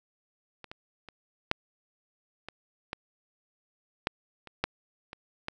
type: clicks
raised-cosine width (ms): 0.3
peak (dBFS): -27 / -25 / -29 / -8 / -23 / -17 / -10 / -29 / -10 / -25 / -17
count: 11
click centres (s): 0.643 / 0.715 / 1.087 / 1.514 / 2.486 / 2.931 / 4.071 / 4.473 / 4.64 / 5.131 / 5.484
effects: none